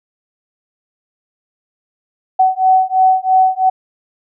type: beating tone pair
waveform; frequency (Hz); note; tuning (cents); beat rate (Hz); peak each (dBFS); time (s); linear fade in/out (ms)
sine; 751 / 754; F#5 / F#5; +26 / +32; 3; -12; 2.39-3.7; 10
effects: none